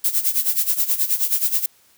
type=noise with tremolo; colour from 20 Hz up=violet; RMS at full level=-17 dBFS; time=0.04-1.66 s; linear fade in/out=5 ms; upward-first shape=sine; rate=9.4 Hz; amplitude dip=80%; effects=white hiss -56 dBFS RMS until 1.97 s + high-pass 60 Hz 12 dB/octave